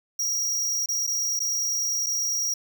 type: tone with dropouts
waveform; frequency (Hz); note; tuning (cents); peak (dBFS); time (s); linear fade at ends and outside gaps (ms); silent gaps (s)
square; 5690; F8; +31; -24; 0.19-2.54; 5; 0.86-0.887 / 1.068-1.074 / 1.393-1.402 / 2.063-2.066
effects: none